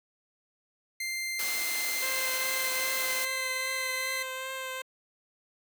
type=tone with pitch glide; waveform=sawtooth; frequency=2093 to 2051 Hz; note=C7 to C7; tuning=0 to -35 cents; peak=-28 dBFS; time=1-4.23 s; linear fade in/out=5 ms; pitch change=-35 cents; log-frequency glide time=1.17-3.98 s
type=noise; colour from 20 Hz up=white; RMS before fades=-34 dBFS; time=1.39-3.25 s; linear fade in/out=2 ms
type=tone with vibrato; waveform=10% pulse; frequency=523.3 Hz; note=C5; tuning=in tune; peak=-26 dBFS; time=2.02-4.82 s; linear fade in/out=5 ms; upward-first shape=triangle; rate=2.5 Hz; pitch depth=18 cents each way
effects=high-pass 300 Hz 12 dB/octave